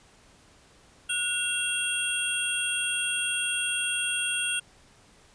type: tone cluster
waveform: sine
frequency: 1462 / 2734 / 3254 / 8840 Hz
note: F#6 / F7 / G#7 / C#9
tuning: -21 / -37 / -36 / -6 cents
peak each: -33 / -30 / -31 / -31 dBFS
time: 1.09-4.6 s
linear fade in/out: 10 ms
effects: pink hiss -57 dBFS RMS until 5.34 s + resampled to 22050 Hz